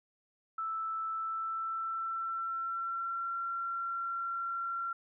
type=tone with pitch glide; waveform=sine; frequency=1318.5 to 1366.6 Hz; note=E6 to F6; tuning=0 to -38 cents; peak=-33 dBFS; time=0.58-4.93 s; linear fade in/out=5 ms; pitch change=+62 cents; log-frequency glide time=1.1-3.36 s; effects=none